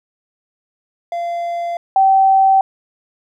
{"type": "tone pair in turn", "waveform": ["triangle", "sine"], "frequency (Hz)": [688, 772.3], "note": ["F5", "G5"], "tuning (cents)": [-26, -26], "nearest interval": "major second", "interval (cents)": 200, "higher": "second", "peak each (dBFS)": [-17, -8], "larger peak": "second", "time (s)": [[1.12, 1.77], [1.96, 2.61]], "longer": "neither", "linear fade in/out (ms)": 2, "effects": []}